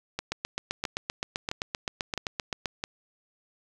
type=two click trains; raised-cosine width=0.2 ms; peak=-12 / -13 dBFS; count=19 / 5; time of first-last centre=0.32-2.658 / 0.19-2.839 s; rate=7.7 / 1.51 Hz; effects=none